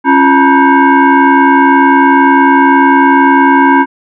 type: tone with frequency modulation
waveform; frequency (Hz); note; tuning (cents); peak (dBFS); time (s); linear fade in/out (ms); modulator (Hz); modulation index
sine; 345; F4; -21; -3; 0.04-3.86; 50; 619; 1.9
effects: none